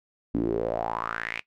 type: tone with band-pass filter sweep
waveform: sawtooth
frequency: 56.5 Hz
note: A1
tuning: 47 cents sharp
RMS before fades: -29 dBFS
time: 0.34-1.4 s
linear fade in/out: 5 ms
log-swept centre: 260 to 2500 Hz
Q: 5.6
effects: noise-tail reverb RT60 0.1 s tail -18 dB re dry